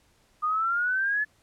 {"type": "exponential sweep", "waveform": "sine", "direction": "up", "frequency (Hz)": [1214, 1733], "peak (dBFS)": -23, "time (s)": [0.42, 1.25], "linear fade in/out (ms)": 20, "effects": ["pink hiss -64 dBFS RMS until 1.42 s", "low-pass 11000 Hz 12 dB/octave"]}